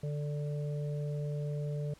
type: harmonic tone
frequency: 147 Hz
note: D3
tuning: 2 cents sharp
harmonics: 1 / 3 / 4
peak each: -33 / -43 / -45 dBFS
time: 0.03-1.94 s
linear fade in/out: 5 ms
effects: pink hiss -61 dBFS RMS until 1.99 s + low-pass 11000 Hz 12 dB/octave